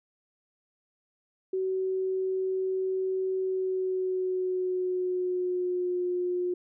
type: tone with pitch glide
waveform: sine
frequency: 377.2 to 358.1 Hz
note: F#4 to F4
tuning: +33 to +43 cents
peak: -26 dBFS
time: 1.53-6.54 s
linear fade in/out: 5 ms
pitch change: -90 cents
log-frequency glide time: 3.37-6.04 s
effects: none